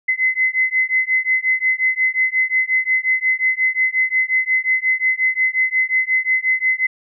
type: beating tone pair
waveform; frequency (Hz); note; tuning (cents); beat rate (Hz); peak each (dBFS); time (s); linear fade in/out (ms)
sine; 2040 / 2045.6; C7 / C7; -44 / -40; 5.6; -18; 0.08-6.87; 10
effects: none